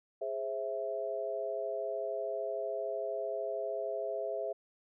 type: chord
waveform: sine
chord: Ab augmented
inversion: none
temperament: equal with one note detuned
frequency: 415.3 / 528.4 / 659.3 Hz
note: Ab4 / C5 / E5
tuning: 0 / +17 / 0 cents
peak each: -39 / -39 / -36 dBFS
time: 0.21-4.53 s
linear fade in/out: 10 ms
effects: none